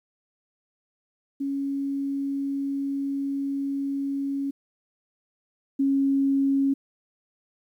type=tone pair in turn; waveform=sine; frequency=277.2 / 274.3 Hz; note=C#4 / C#4; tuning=0 / -18 cents; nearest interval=unison; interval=18 cents; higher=first; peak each=-25 / -19 dBFS; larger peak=second; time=1.4-4.51 / 5.79-6.74 s; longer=first; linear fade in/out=10 ms; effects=10-bit